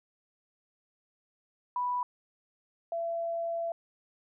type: tone pair in turn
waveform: sine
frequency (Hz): 986 / 672.8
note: B5 / E5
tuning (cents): -3 / +35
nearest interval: perfect fifth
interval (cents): 662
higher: first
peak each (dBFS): -28 / -30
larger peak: first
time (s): 1.76-2.03 / 2.92-3.72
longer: second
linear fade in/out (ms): 2
effects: none